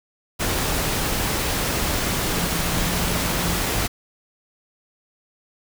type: tone in noise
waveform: sine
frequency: 174.2 Hz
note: F3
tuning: 4 cents flat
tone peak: -29 dBFS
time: 2.3-3.59 s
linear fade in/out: 20 ms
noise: pink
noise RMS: -23 dBFS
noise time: 0.39-3.88 s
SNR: -9 dB
effects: none